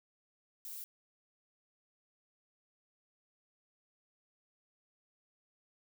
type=noise; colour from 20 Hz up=violet; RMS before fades=-45 dBFS; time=0.65-0.84 s; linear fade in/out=0 ms; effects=none